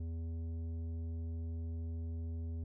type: tone with tanh clipping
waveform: sine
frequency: 82.41 Hz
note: E2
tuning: in tune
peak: -39 dBFS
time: 0-2.64 s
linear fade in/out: 5 ms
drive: 10 dB
effects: none